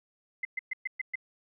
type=tone bursts; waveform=sine; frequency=2053 Hz; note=C7; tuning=33 cents flat; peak=-29 dBFS; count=6; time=0.43-1.156 s; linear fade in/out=5 ms; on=21 ms; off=120 ms; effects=none